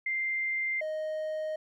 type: tone pair in turn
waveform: sine / triangle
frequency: 2093 / 622.3 Hz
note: C7 / D#5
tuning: 0 / 0 cents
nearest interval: octave + major sixth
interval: 2100 cents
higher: first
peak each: -28 / -29 dBFS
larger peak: first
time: 0.06-0.81 / 0.81-1.56 s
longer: neither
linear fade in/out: 5 ms
effects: none